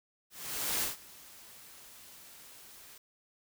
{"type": "noise with ADSR envelope", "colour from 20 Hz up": "white", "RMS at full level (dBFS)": -31, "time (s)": [0.3, 2.98], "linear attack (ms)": 510, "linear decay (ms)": 150, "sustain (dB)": -22, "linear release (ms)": 4, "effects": []}